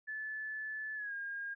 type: tone with pitch glide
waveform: sine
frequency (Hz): 1736 to 1619.7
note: A6 to G#6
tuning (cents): -24 to -44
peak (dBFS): -38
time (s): 0.07-1.55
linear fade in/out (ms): 20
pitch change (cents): -120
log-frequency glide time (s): 0.95-1.13
effects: none